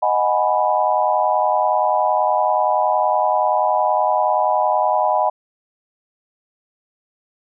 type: chord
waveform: sine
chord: G# minor seventh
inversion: second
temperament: equal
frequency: 622.3 / 740 / 830.6 / 987.8 Hz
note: D#5 / F#5 / G#5 / B5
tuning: 0 / 0 / 0 / 0 cents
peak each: -20 dBFS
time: 0.02-5.3 s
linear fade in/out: 10 ms
effects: none